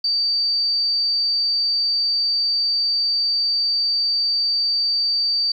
sine tone, 4625 Hz, D8, 27 cents flat, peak -17 dBFS, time 0.04-5.52 s, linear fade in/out 5 ms, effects 9-bit

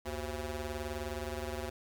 15% pulse ring-modulated tone, 151.1 Hz, D3, 50 cents sharp, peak -27 dBFS, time 0.05-1.7 s, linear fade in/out 10 ms, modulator 217 Hz, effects none

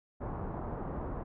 pink low-pass noise, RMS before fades -38 dBFS, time 0.2-1.24 s, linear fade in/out 20 ms, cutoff 1100 Hz, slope 24 dB/octave, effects none

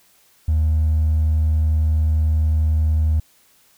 triangle tone with hard clipping, 77.78 Hz, D#2, in tune, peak -14 dBFS, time 0.48-3.2 s, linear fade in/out 5 ms, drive 2 dB, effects white hiss -56 dBFS RMS until 3.77 s

